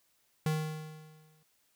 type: tone with exponential decay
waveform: square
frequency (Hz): 155.56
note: D#3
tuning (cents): 0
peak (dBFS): -27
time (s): 0.46-1.43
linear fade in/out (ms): 2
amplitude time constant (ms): 210
effects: white hiss -72 dBFS RMS until 1.75 s